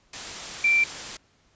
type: tone in noise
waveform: sine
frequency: 2349 Hz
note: D7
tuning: in tune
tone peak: -17 dBFS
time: 0.64-0.84 s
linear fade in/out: 5 ms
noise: white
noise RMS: -35 dBFS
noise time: 0.13-1.17 s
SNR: +15 dB
effects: pink hiss -63 dBFS RMS until 1.55 s + resampled to 16000 Hz